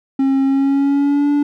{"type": "tone with pitch glide", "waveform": "triangle", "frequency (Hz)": [270.1, 289.5], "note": ["C#4", "D4"], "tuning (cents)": [-45, -25], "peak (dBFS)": -10, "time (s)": [0.19, 1.43], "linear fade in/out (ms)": 5, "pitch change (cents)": 120, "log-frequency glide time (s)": [0.45, 1.31], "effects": []}